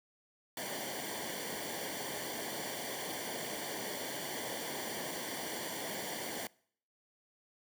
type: noise with comb filter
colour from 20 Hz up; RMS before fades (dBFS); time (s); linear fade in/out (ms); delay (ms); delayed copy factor
pink; -40; 0.57-6.47; 2; 0.77; -0.75
effects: noise-tail reverb RT60 0.6 s tail -24 dB re dry + high-pass 150 Hz 12 dB/octave